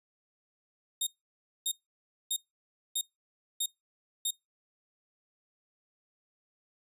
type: tone bursts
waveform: 15% pulse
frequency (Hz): 3699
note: A#7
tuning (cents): -14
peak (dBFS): -21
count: 6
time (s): 1.01-4.308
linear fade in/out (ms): 5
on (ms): 58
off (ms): 590
effects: noise-tail reverb RT60 0.2 s tail -25 dB re dry + resampled to 32000 Hz